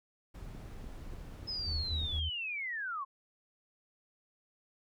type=noise; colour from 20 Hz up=brown; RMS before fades=-45 dBFS; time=0.34-2.2 s; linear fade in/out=10 ms
type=click train; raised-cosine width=3 ms; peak=-36 dBFS; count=6; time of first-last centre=0.55-2.016 s; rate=3.41 Hz
type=linear sweep; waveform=sine; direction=down; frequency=5150 to 1042 Hz; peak=-35 dBFS; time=1.47-3.05 s; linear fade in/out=20 ms
type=tone bursts; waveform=sine; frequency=77.78 Hz; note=D#2; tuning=in tune; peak=-33 dBFS; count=3; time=1.66-2.3 s; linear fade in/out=20 ms; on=180 ms; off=50 ms
effects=none